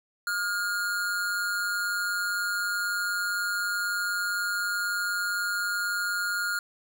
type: tone with amplitude modulation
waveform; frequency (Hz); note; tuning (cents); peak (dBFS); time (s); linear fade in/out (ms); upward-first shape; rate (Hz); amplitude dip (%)
square; 1423; F6; +32; -25; 0.27-6.59; 2; sine; 189; 50
effects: none